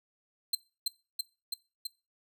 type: tone with echo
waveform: sawtooth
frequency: 4135 Hz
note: C8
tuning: 21 cents flat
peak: -22 dBFS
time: 0.53-0.55 s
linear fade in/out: 5 ms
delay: 330 ms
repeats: 4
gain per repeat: -2 dB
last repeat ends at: 1.87 s
effects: noise-tail reverb RT60 0.3 s tail -21 dB re dry